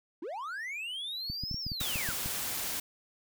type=linear two-way sweep; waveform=triangle; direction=up then down; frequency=283.2 to 5588 to 1312 Hz; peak=-34 dBFS; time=0.22-2.12 s; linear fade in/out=5 ms; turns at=1.59 s
type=clicks; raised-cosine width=5 ms; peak=-26 dBFS; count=10; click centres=1.3 / 1.437 / 1.513 / 1.544 / 1.666 / 1.718 / 1.813 / 1.958 / 2.089 / 2.26 s
type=noise; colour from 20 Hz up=white; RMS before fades=-35 dBFS; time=1.8-2.8 s; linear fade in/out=5 ms
effects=none